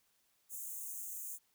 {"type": "high-pass noise", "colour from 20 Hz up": "white", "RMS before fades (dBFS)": -44, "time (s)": [0.49, 1.39], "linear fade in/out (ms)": 50, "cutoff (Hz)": 6300, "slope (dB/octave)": 96, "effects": ["white hiss -75 dBFS RMS until 1.54 s"]}